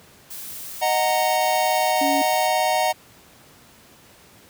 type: noise bursts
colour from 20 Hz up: blue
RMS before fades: -35 dBFS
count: 4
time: 0.3-2.473 s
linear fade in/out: 10 ms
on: 520 ms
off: 31 ms
type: chord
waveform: square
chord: D# minor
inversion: none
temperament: equal with one note detuned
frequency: 622.3 / 740 / 925.9 Hz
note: D#5 / F#5 / A#5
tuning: 0 / 0 / -12 cents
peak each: -24 / -22 / -25 dBFS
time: 0.81-2.93 s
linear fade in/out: 20 ms
type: tone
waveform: sine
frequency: 281 Hz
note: C#4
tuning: 24 cents sharp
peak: -23 dBFS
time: 2.01-2.22 s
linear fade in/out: 5 ms
effects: pink hiss -50 dBFS RMS until 4.49 s + high-pass 80 Hz 12 dB/octave